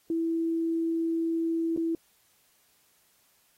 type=tone with dropouts; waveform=sine; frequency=329.6 Hz; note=E4; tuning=in tune; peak=-25 dBFS; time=0.1-1.95 s; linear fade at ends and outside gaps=2 ms; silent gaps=1.764-1.774 s; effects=white hiss -66 dBFS RMS until 3.57 s + AAC 48 kbps